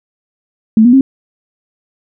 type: tone with pitch steps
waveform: sine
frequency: 220 / 242.7 / 267.7 Hz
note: A3 / B3 / C4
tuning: 0 / -30 / +40 cents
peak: -3 dBFS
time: 0.77-1.01 s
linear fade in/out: 2 ms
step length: 80 ms
effects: none